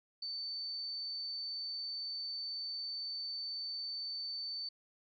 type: tone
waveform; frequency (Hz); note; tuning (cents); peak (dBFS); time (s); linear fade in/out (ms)
sine; 4539; C#8; +40; -38; 0.22-4.69; 5
effects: none